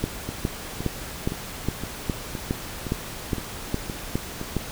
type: two click trains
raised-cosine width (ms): 3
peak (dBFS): -17 / -10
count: 9 / 12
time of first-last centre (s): 0.29-4.414 / 0.04-4.567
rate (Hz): 1.94 / 2.43
effects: pink hiss -36 dBFS RMS until 4.71 s